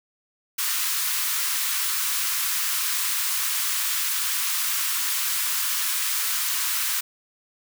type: high-pass noise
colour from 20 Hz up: white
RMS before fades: -25 dBFS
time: 0.58-7.01 s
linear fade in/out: 10 ms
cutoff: 1000 Hz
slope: 48 dB/octave
effects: none